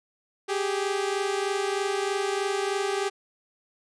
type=tone pair together; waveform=sawtooth; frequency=390.3 / 413.5 Hz; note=G4 / G#4; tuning=-8 / -8 cents; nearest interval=minor second; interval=100 cents; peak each=-23 / -26 dBFS; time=0.48-3.1 s; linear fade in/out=20 ms; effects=resampled to 22050 Hz